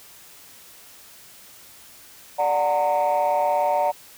sine chord, D augmented, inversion none, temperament just, 587.3 / 734.2 / 917.7 Hz, D5 / F#5 / A#5, 0 / -14 / -27 cents, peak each -21 dBFS, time 2.38-3.92 s, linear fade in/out 20 ms, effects tanh soft clip ceiling -14 dBFS + white hiss -47 dBFS RMS until 4.17 s

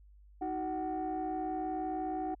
sine tone cluster, 312.3 / 372 / 749 Hz, D#4 / F#4 / F#5, +7 / +9 / +21 cents, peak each -36 / -40 / -34 dBFS, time 0.41-2.35 s, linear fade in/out 10 ms, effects tanh soft clip ceiling -28 dBFS + added 50 Hz sine -55 dBFS peak until 2.4 s

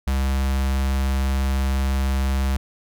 square tone with notch filter, 67 Hz, C2, 42 cents sharp, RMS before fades -21 dBFS, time 0.07-2.57 s, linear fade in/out 5 ms, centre 400 Hz, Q 1.4, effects none

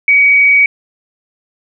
sine tone with frequency modulation, 2263 Hz, C#7, 35 cents sharp, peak -5 dBFS, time 0.08-0.66 s, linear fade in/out 2 ms, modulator 135 Hz, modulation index 0.25, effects none

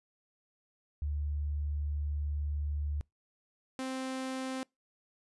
sine / sawtooth tone pair in turn, 73.42 / 261.6 Hz, D2 / C4, 0 / 0 cents, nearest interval octave + minor seventh, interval 2200 cents, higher second, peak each -31 / -31 dBFS, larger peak neither, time 1.02-3.01 / 3.79-4.63 s, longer first, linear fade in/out 0 ms, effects noise-tail reverb RT60 0.2 s tail -26 dB re dry + resampled to 24000 Hz

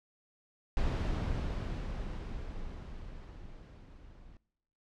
brown noise with level ramp, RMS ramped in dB -29 to -55 dBFS, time 0.77-4.37 s, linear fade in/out 0 ms, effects noise-tail reverb RT60 0.8 s tail -22 dB re dry + low-pass 5000 Hz 12 dB/octave

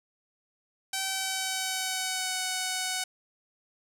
5% pulse tone with pitch glide, 769 to 744.5 Hz, G5 to F#5, -33 to +11 cents, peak -17 dBFS, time 0.93-3.04 s, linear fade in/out 5 ms, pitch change -56 cents, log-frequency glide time 1.03-2.41 s, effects none

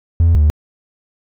triangle tone pair in turn, 83.8 / 75.29 Hz, E2 / D2, +29 / +44 cents, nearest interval major second, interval 185 cents, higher first, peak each -5 dBFS, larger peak neither, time 0.2-0.35 / 0.35-0.5 s, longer neither, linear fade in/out 0 ms, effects tanh soft clip ceiling -3 dBFS

